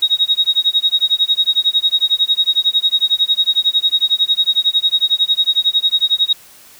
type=tone with tremolo; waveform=sine; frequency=3777 Hz; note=A#7; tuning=22 cents sharp; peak=-8 dBFS; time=0.02-6.33 s; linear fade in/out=5 ms; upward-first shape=sine; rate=11 Hz; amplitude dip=100%; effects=white hiss -43 dBFS RMS until 6.79 s